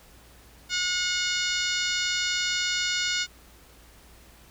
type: harmonic tone with a mistuned harmonic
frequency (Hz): 724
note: F#5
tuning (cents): -38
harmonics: 2 / 3 / 4 / 5 / 6 / 7 / 8 / 9 / 10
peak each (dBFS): -31 / -32 / -32 / -32 / -33 / -34 / -37 / -39 / -39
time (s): 0.69-3.27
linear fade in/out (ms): 50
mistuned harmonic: 9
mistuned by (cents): +69
effects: added 58 Hz sine -54 dBFS peak until 4.5 s + pink hiss -54 dBFS RMS until 4.5 s